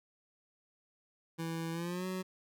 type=tone with pitch glide; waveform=25% pulse; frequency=164.6 to 185.83 Hz; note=E3 to F#3; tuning=-2 to +8 cents; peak=-32 dBFS; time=1.38-2.23 s; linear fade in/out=20 ms; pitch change=+210 cents; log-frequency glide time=1.72-2.06 s; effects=none